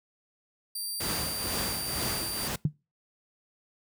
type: tone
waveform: 15% pulse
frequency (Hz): 4699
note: D8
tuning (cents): 0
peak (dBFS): -26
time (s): 0.75-2.48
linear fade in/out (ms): 5
type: noise with tremolo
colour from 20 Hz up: pink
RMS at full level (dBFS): -31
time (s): 1-2.56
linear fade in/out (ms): 5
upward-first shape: triangle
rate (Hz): 2.1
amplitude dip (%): 65
type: tone with exponential decay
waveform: sine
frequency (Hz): 150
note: D3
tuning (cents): +37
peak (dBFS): -17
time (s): 2.65-2.73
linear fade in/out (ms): 2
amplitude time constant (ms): 16
effects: noise-tail reverb RT60 0.3 s tail -25 dB re dry + high-pass 60 Hz 12 dB/octave